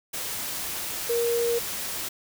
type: tone in noise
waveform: sine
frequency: 470.2 Hz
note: A#4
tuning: 15 cents sharp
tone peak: -22 dBFS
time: 1.09-1.59 s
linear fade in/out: 10 ms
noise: white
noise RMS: -32 dBFS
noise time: 0.13-2.09 s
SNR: +7 dB
effects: none